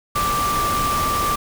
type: tone in noise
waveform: sine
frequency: 1174.7 Hz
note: D6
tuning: in tune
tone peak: -19 dBFS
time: 0.15-1.36 s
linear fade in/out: 10 ms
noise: pink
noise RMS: -25 dBFS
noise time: 0.15-1.36 s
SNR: +3 dB
effects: none